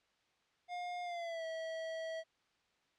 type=tone with pitch glide; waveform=square; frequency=711 to 648.2 Hz; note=F5 to E5; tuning=+31 to -29 cents; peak=-40 dBFS; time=0.68-2.24 s; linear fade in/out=50 ms; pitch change=-160 cents; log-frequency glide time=1.03-1.45 s; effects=white hiss -75 dBFS RMS until 2.98 s + low-pass 4000 Hz 12 dB/octave